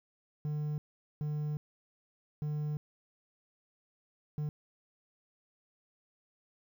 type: tone bursts at uneven times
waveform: triangle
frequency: 150 Hz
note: D3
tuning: 37 cents sharp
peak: -30 dBFS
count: 4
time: 0.45-0.78 / 1.21-1.57 / 2.42-2.77 / 4.38-4.49 s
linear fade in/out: 0 ms
effects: 11-bit